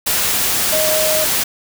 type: tone in noise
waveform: sine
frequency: 622.3 Hz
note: D#5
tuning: in tune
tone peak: -17 dBFS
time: 0.72-1.25 s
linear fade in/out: 10 ms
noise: white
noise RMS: -17 dBFS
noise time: 0.06-1.44 s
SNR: -3 dB
effects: none